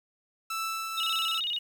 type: tone with tremolo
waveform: sawtooth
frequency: 1322 Hz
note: E6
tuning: 5 cents sharp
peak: -26 dBFS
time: 0.5-1.4 s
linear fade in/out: 5 ms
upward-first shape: triangle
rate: 1.9 Hz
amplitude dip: 35%
type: tone with vibrato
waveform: sine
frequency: 3277 Hz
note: G#7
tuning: 24 cents flat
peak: -28 dBFS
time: 0.97-1.59 s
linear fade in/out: 10 ms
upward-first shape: square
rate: 16 Hz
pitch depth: 220 cents each way
effects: 9-bit